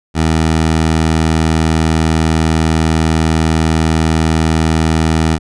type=tone; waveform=15% pulse; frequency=80 Hz; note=D#2; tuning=49 cents sharp; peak=-4 dBFS; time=0.14-5.39 s; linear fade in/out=50 ms; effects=resampled to 22050 Hz

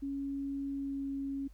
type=tone with pitch glide; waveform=sine; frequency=277.2 to 275.1 Hz; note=C#4 to C#4; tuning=0 to -13 cents; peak=-34 dBFS; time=0.02-1.48 s; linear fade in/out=10 ms; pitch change=-13 cents; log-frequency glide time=0.71-1.07 s; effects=added 50 Hz sine -51 dBFS peak until 1.53 s + pink hiss -71 dBFS RMS until 1.53 s

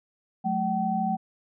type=tone cluster; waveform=sine; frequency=183.7 / 216.7 / 763 Hz; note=F#3 / A3 / G5; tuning=-12 / -26 / -47 cents; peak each=-30 / -29 / -26 dBFS; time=0.44-1.17 s; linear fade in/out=20 ms; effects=none

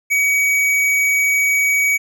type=tone with tanh clipping; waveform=sine; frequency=2263 Hz; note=C#7; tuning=35 cents sharp; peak=-15 dBFS; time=0.1-1.98 s; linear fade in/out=20 ms; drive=14 dB; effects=none

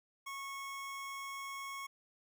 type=tone; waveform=25% pulse; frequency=1098 Hz; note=C#6; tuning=17 cents flat; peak=-38 dBFS; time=0.26-1.87 s; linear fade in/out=10 ms; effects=none

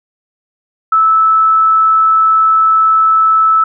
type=tone; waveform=sine; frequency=1309 Hz; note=E6; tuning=13 cents flat; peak=-6 dBFS; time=0.92-3.64 s; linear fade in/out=5 ms; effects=none

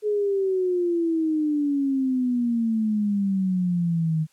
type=exponential sweep; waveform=sine; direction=down; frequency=425.9 to 154.9 Hz; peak=-20 dBFS; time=0.02-4.27 s; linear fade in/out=50 ms; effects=white hiss -63 dBFS RMS until 4.32 s + low-pass 11000 Hz 12 dB/octave

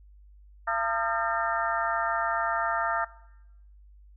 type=harmonic tone with a mistuned harmonic; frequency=227 Hz; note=A#3; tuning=46 cents flat; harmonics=3 / 4 / 5 / 6 / 7 / 8; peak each=-32 / -31 / -32 / -30 / -35 / -34 dBFS; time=0.67-3.05 s; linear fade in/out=10 ms; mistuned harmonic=5; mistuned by=+120 cents; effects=noise-tail reverb RT60 0.9 s tail -20 dB re dry + added 50 Hz sine -50 dBFS peak until 4.16 s

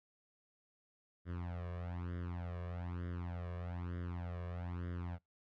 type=tone with flanger; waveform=sawtooth; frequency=87.7 Hz; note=F2; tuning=8 cents sharp; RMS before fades=-42 dBFS; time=1.25-5.19 s; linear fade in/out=50 ms; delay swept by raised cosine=0.59 to 1.79 ms; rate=1.1 Hz; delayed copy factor=+0.85; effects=noise-tail reverb RT60 0.2 s tail -26 dB re dry + low-pass 2000 Hz 12 dB/octave

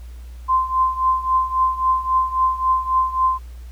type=tone with tremolo; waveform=sine; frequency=1039 Hz; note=C6; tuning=12 cents flat; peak=-12 dBFS; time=0.48-3.39 s; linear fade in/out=20 ms; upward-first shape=triangle; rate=3.7 Hz; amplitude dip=85%; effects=added 60 Hz sine -33 dBFS peak until 3.71 s + pink hiss -53 dBFS RMS until 3.71 s

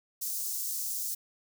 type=high-pass noise; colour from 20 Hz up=white; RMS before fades=-34 dBFS; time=0.21-1.15 s; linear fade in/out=10 ms; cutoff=5500 Hz; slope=24 dB/octave; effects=none

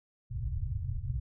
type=low-pass noise; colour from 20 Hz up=white; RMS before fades=-34 dBFS; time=0.3-1.2 s; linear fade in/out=10 ms; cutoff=130 Hz; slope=96 dB/octave; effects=none

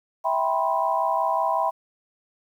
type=chord; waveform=sine; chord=C major seventh; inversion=first; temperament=just; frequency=654.1 / 784.9 / 981.1 / 1046.5 Hz; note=E5 / G5 / B5 / C6; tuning=-14 / +2 / -12 / 0 cents; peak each=-26 / -26 / -24 / -29 dBFS; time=0.24-1.71 s; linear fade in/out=20 ms; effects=9-bit

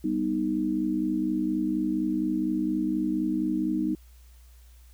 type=chord; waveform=sine; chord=G augmented; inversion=none; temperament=equal; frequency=196 / 246.9 / 311.1 Hz; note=G3 / B3 / D#4; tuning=0 / 0 / 0 cents; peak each=-31 / -30 / -26 dBFS; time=0.04-3.95 s; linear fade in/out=5 ms; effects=added 60 Hz sine -49 dBFS peak until 4.93 s + white hiss -62 dBFS RMS until 4.93 s

